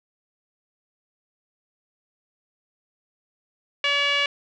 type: tone with low-pass filter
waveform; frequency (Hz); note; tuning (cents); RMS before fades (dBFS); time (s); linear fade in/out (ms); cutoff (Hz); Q
5% pulse; 570; C#5; +48; -22; 3.84-4.26; 2; 2700; 3
effects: none